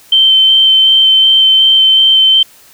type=tone with vibrato; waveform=sine; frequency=3103 Hz; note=G7; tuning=18 cents flat; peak=-4 dBFS; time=0.12-2.43 s; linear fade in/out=5 ms; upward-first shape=square; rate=2.7 Hz; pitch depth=8 cents each way; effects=white hiss -42 dBFS RMS until 2.73 s